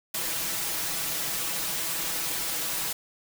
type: noise with comb filter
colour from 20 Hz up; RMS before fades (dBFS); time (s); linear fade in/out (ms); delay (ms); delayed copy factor
white; -30; 0.14-2.93; 5; 6.1; +1
effects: none